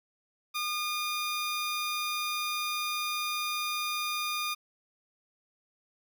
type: tone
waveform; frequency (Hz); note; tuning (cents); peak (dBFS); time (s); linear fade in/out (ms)
15% pulse; 1215; D#6; -42; -24; 0.54-4.55; 20
effects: none